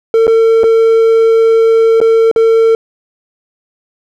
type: tone with dropouts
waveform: triangle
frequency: 451.7 Hz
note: A4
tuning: 45 cents sharp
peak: -3 dBFS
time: 0.14-2.75 s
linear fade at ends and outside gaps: 1 ms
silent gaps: 0.269-0.278 / 0.634-0.64 / 2.003-2.014 / 2.314-2.361 s
effects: none